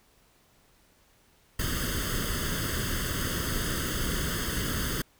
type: noise with comb filter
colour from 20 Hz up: pink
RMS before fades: -30 dBFS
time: 1.59-5.02 s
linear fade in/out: 5 ms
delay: 0.62 ms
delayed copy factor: +0.85
effects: pink hiss -63 dBFS RMS until 5.19 s